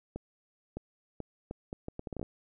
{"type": "accelerating click train", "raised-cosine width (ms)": 2, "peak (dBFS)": -24, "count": 13, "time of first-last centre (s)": [0.16, 2.229], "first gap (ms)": 610, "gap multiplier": 0.71, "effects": []}